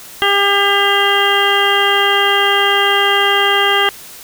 harmonic tone, 400.7 Hz, G4, 38 cents sharp, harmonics 1 / 2 / 3 / 4 / 5 / 7 / 8, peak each -18 / -18 / -18 / -18 / -18 / -18 / -18 dBFS, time 0.22-3.89 s, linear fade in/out 0 ms, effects white hiss -35 dBFS RMS until 4.23 s

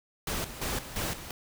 pink noise with tremolo, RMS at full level -32 dBFS, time 0.27-1.31 s, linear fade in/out 2 ms, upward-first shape square, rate 2.9 Hz, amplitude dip 70%, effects none

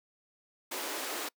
pink high-pass noise, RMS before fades -37 dBFS, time 0.71-1.29 s, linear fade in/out 10 ms, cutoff 280 Hz, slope 48 dB/octave, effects noise-tail reverb RT60 0.1 s tail -26 dB re dry

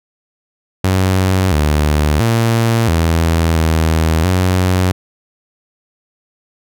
sawtooth tone with pitch steps, 94 / 75 / 115 / 82.4 / 80.4 / 92 Hz, F#2 / D2 / A#2 / E2 / E2 / F#2, +28 / +37 / -23 / 0 / -43 / -9 cents, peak -7 dBFS, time 0.84-4.92 s, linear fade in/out 5 ms, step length 680 ms, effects none

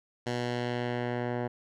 10% pulse tone with low-pass filter sweep, 121.8 Hz, B2, 24 cents flat, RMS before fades -32 dBFS, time 0.26-1.48 s, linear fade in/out 10 ms, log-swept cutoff 6200 to 1300 Hz, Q 0.94, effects none

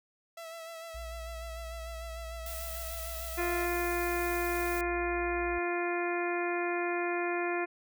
sawtooth tone with vibrato, 659.3 Hz, E5, in tune, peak -38 dBFS, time 0.37-3.66 s, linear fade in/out 5 ms, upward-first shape sine, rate 6.7 Hz, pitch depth 30 cents each way
sine tone, 58.7 Hz, A#1, 13 cents sharp, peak -40 dBFS, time 0.94-5.59 s, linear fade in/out 10 ms
blue noise, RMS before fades -42 dBFS, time 2.46-4.81 s, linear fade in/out 2 ms
harmonic tone, 349.2 Hz, F4, in tune, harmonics 1 / 2 / 3 / 4 / 5 / 6 / 7, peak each -32 / -36 / -40 / -41 / -39 / -42 / -40 dBFS, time 3.37-7.66 s, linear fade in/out 20 ms
effects none

